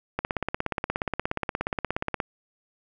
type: click train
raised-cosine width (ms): 0.5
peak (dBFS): -11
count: 35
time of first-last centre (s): 0.19-2.202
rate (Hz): 16.9
effects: none